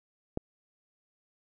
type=click; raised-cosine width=2 ms; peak=-17 dBFS; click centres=0.374 s; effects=none